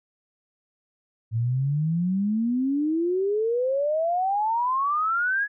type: exponential sweep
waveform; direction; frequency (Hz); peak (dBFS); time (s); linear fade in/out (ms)
sine; up; 110 to 1700; -21; 1.31-5.48; 50
effects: none